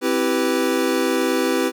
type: chord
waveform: square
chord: C major seventh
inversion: none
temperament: equal with one note detuned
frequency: 261.6 / 329.6 / 388.4 / 493.9 Hz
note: C4 / E4 / G4 / B4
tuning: 0 / 0 / -16 / 0 cents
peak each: -24 dBFS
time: 0.01-1.72 s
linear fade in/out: 50 ms
effects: none